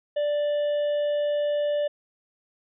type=harmonic tone; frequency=587.3 Hz; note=D5; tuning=in tune; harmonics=1 / 3 / 5 / 6; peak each=-22 / -43 / -43 / -48 dBFS; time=0.16-1.88 s; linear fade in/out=10 ms; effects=none